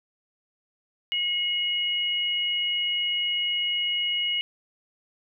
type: tone pair together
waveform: sine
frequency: 2164 / 2900 Hz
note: C#7 / F#7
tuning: -42 / -35 cents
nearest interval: perfect fourth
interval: 507 cents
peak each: -31 / -24 dBFS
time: 1.12-4.41 s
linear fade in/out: 0 ms
effects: none